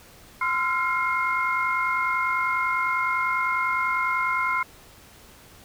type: tone cluster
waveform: sine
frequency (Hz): 1032 / 1356 / 1406 / 2139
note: C6 / E6 / F6 / C7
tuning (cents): -24 / +49 / +11 / +38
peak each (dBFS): -25 / -29 / -29 / -26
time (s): 0.41-4.63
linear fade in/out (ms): 5
effects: tanh soft clip ceiling -11 dBFS + pink hiss -50 dBFS RMS until 5.64 s